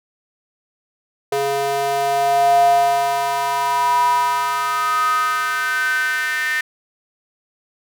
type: tone with high-pass filter sweep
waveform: square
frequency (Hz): 139.3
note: C#3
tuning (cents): +9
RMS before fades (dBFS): -18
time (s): 1.32-6.61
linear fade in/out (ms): 5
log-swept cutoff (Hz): 510 to 1800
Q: 8.7
effects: none